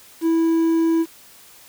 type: tone with quantisation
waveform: triangle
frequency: 328.4 Hz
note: E4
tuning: 6 cents flat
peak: -13 dBFS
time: 0.21-1.06 s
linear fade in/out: 50 ms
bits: 7
effects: white hiss -47 dBFS RMS until 1.68 s